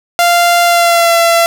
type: tone with pitch glide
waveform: sawtooth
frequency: 694 to 675.8 Hz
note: F5 to E5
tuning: -11 to +43 cents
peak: -3 dBFS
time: 0.19-1.46 s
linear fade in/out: 0 ms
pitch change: -46 cents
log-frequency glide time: 0.64-1.14 s
effects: none